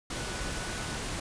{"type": "tone in noise", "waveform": "sine", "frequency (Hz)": 1480, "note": "F#6", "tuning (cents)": 0, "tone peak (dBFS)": -44, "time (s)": [0.15, 0.97], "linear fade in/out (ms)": 5, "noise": "pink", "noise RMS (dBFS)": -35, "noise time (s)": [0.1, 1.2], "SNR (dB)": -12, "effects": ["resampled to 22050 Hz"]}